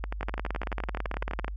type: two click trains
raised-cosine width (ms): 0.5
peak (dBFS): -16 / -18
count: 23 / 18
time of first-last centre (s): 0.23-1.445 / 0.04-1.481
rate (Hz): 18.1 / 11.8
effects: added 50 Hz sine -33 dBFS peak until 1.56 s